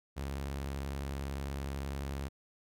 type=tone with vibrato; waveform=sawtooth; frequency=68.8 Hz; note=C#2; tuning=12 cents flat; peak=-32 dBFS; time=0.16-2.29 s; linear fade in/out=20 ms; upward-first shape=square; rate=20 Hz; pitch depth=130 cents each way; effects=none

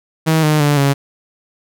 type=tone with pitch steps; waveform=sawtooth; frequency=159.6 / 152.66 / 146.02 / 139.66 Hz; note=D#3 / D#3 / D3 / C#3; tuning=+44 / -33 / -10 / +13 cents; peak=-7 dBFS; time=0.26-0.94 s; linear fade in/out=20 ms; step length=170 ms; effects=none

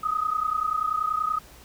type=tone pair together; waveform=sine; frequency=1239.6 / 1270 Hz; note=D#6 / D#6; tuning=-7 / +35 cents; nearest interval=unison; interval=42 cents; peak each=-26 dBFS; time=0.03-1.39 s; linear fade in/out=10 ms; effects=added 60 Hz sine -54 dBFS peak until 1.64 s + pink hiss -50 dBFS RMS until 1.64 s

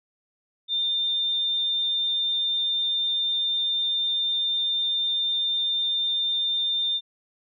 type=tone; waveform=sine; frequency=3604 Hz; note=A7; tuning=41 cents sharp; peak=-22 dBFS; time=0.68-7.01 s; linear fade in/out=50 ms; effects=none

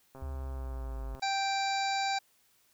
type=click train; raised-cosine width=1 ms; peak=-35 dBFS; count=140; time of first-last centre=0.15-1.195 s; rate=133 Hz
type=linear sweep; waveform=sine; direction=down; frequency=73.42 to 51.91 Hz; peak=-35 dBFS; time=0.22-1.15 s; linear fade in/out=0 ms
type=harmonic tone; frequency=784 Hz; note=G5; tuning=in tune; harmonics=1 / 2 / 3 / 5 / 6 / 7 / 8 / 9; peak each=-30 / -39 / -38 / -39 / -40 / -48 / -53 / -45 dBFS; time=1.22-2.19 s; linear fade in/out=10 ms
effects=white hiss -68 dBFS RMS until 2.73 s

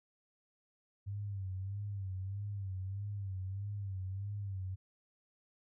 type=tone with vibrato; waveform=sine; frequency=98 Hz; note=G2; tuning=in tune; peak=-37 dBFS; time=1.06-4.76 s; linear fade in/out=20 ms; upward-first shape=sine; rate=1.6 Hz; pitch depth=81 cents each way; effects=none

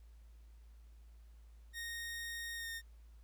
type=tone with pitch glide; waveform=sawtooth; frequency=1857 to 1835.7 Hz; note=A#6 to A#6; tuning=-7 to -27 cents; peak=-38 dBFS; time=1.73-2.82 s; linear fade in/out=50 ms; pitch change=-20 cents; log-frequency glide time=2.55-2.68 s; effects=added 56 Hz sine -55 dBFS peak until 3.23 s + pink hiss -75 dBFS RMS until 3.23 s

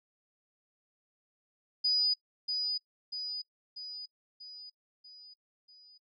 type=tone with echo; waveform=sine; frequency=4948 Hz; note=D#8; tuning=10 cents flat; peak=-25 dBFS; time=1.84-2.14 s; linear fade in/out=10 ms; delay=640 ms; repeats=6; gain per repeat=-5 dB; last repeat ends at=5.98 s; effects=noise-tail reverb RT60 0.1 s tail -23 dB re dry

